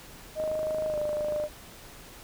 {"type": "tone with pitch glide", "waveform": "sine", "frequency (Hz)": [622.3, 601.4], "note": ["D#5", "D5"], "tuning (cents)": [0, 41], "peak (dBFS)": -27, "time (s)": [0.35, 1.49], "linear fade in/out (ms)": 50, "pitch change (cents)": -59, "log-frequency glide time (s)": [0.89, 0.96]}
{"type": "click train", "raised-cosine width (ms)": 1, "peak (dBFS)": -25, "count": 28, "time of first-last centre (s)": [0.4, 1.438], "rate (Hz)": 26}
{"effects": ["pink hiss -48 dBFS RMS until 2.23 s"]}